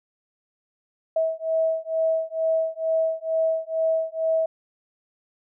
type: beating tone pair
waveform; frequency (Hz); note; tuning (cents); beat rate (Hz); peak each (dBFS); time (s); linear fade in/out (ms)
sine; 645 / 647.2; E5 / E5; -38 / -32; 2.2; -24; 1.16-4.46; 5
effects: none